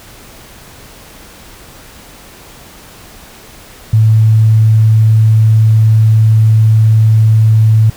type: tone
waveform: sine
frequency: 110 Hz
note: A2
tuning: in tune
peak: -4 dBFS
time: 3.93-7.9 s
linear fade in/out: 5 ms
effects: pink hiss -36 dBFS RMS until 7.96 s